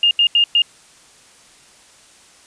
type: tone bursts at uneven times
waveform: sine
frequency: 2827 Hz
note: F7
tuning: 20 cents sharp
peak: -10 dBFS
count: 4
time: 0.03-0.11 / 0.19-0.27 / 0.35-0.44 / 0.55-0.62 s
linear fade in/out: 2 ms
effects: white hiss -48 dBFS RMS until 2.46 s + resampled to 22050 Hz